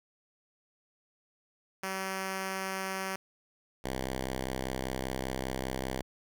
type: tone pair in turn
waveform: 5% pulse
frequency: 191 / 65.08 Hz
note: G3 / C2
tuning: -45 / -9 cents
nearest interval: octave + perfect fifth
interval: 1864 cents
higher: first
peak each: -22 / -22 dBFS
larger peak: neither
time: 1.83-3.16 / 3.84-6.02 s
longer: second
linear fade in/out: 5 ms
effects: none